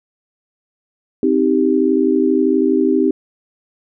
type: chord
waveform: sine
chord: C minor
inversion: none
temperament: just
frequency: 261.6 / 314 / 392.4 Hz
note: C4 / Eb4 / G4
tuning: 0 / +16 / +2 cents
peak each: -16 dBFS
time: 1.23-3.11 s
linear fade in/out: 2 ms
effects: none